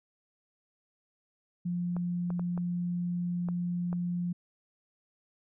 sine tone, 175.6 Hz, F3, 10 cents sharp, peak -29 dBFS, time 1.65-4.33 s, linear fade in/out 10 ms
clicks, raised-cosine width 1 ms, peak -27 dBFS, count 6, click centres 1.966 / 2.304 / 2.395 / 2.577 / 3.487 / 3.929 s
effects none

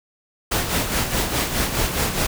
pink noise with tremolo, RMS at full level -20 dBFS, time 0.51-2.27 s, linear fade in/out 10 ms, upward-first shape sine, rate 4.8 Hz, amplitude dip 55%, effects none

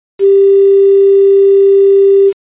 sine tone with quantisation, 393.9 Hz, G4, 8 cents sharp, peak -3 dBFS, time 0.19-2.33 s, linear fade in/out 50 ms, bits 5, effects resampled to 8000 Hz

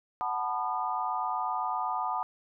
sine chord, B dominant seventh, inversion second, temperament equal with one note detuned, 740 / 880 / 987.8 / 1217.5 Hz, F#5 / A5 / B5 / D#6, 0 / 0 / 0 / -38 cents, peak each -34 dBFS, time 0.21-2.23 s, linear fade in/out 0 ms, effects none

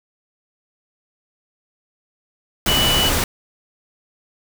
sine tone in noise, 2960 Hz, F#7, in tune, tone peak -17 dBFS, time 2.68-3.09 s, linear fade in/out 2 ms, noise pink, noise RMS -19 dBFS, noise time 2.66-3.24 s, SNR -1 dB, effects none

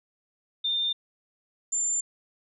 sine tone pair in turn, 3608 / 7216 Hz, A7 / A8, +43 / +43 cents, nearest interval octave, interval 1200 cents, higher second, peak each -24 dBFS, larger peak neither, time 0.64-0.93 / 1.72-2.01 s, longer neither, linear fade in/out 10 ms, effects none

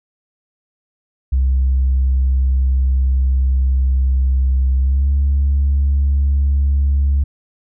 sine tone with pitch glide, 65.5 to 69.8 Hz, C2 to C#2, +2 to +13 cents, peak -10 dBFS, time 1.32-7.24 s, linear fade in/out 10 ms, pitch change +111 cents, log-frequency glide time 4.78-5.1 s, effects tanh soft clip ceiling -9 dBFS

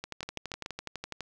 two click trains, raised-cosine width 0.2 ms, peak -19 / -19 dBFS, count 15 / 4, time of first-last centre 0.04-1.207 / 0.23-0.661 s, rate 12 / 6.96 Hz, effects none

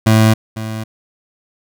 25% pulse tone with echo, 110 Hz, A2, in tune, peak -4 dBFS, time 0.06-0.34 s, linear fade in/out 10 ms, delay 500 ms, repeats 1, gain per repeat -14 dB, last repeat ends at 0.84 s, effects none

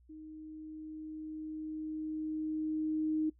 sine tone with level ramp, 311.1 Hz, D#4, in tune, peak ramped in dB -46 to -28 dBFS, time 0.09-3.3 s, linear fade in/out 10 ms, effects noise-tail reverb RT60 0.1 s tail -19 dB re dry + added 60 Hz sine -61 dBFS peak until 3.39 s

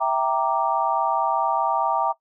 sine chord, E half-diminished seventh, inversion none, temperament equal, 659.3 / 784 / 932.3 / 1174.7 Hz, E5 / G5 / Bb5 / D6, 0 / 0 / 0 / 0 cents, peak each -26 / -24 / -23 / -26 dBFS, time 0-2.13 s, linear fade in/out 20 ms, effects noise-tail reverb RT60 0.1 s tail -19 dB re dry

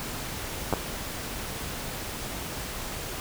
clicks, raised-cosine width 1 ms, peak -10 dBFS, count 2, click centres 0.727 / 0.737 s, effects pink hiss -35 dBFS RMS until 3.2 s

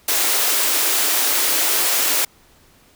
white high-pass noise, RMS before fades -18 dBFS, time 0.08-2.25 s, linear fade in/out 5 ms, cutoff 270 Hz, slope 48 dB/octave, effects pink hiss -53 dBFS RMS until 2.95 s

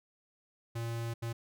square tone bursts at uneven times, 116 Hz, A#2, 8 cents flat, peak -35 dBFS, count 2, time 0.75-1.14 / 1.22-1.33 s, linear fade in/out 10 ms, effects none

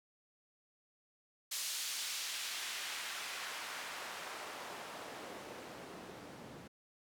white noise with band-pass filter sweep, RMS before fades -44 dBFS, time 1.51-6.68 s, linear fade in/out 10 ms, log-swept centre 5300 to 200 Hz, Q 0.75, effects none

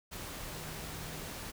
sine tone in noise, 156.1 Hz, D#3, 6 cents sharp, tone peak -48 dBFS, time 0.51-1.21 s, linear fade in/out 20 ms, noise pink, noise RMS -43 dBFS, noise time 0.11-1.52 s, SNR -8 dB, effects none

